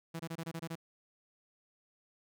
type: tone bursts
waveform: sawtooth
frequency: 164.81 Hz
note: E3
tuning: in tune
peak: -34 dBFS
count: 8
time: 0.14-0.756 s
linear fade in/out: 10 ms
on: 56 ms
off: 24 ms
effects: none